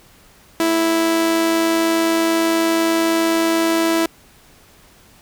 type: tone with amplitude modulation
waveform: sawtooth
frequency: 329.6 Hz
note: E4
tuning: in tune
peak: -9 dBFS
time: 0.6-4.06 s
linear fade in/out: 2 ms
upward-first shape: sine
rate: 100 Hz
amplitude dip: 40%
effects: pink hiss -49 dBFS RMS until 5.21 s